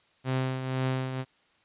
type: tone with tremolo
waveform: sawtooth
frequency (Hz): 130.5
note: C3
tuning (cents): -4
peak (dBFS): -21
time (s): 0.24-1.25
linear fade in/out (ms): 50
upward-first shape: triangle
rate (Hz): 2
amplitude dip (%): 60
effects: white hiss -65 dBFS RMS until 1.64 s + resampled to 8000 Hz